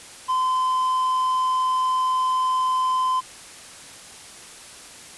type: tone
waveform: triangle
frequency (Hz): 1027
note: C6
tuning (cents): -33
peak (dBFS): -17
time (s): 0.28-3.21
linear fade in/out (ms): 20
effects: white hiss -42 dBFS RMS until 5.17 s + resampled to 24000 Hz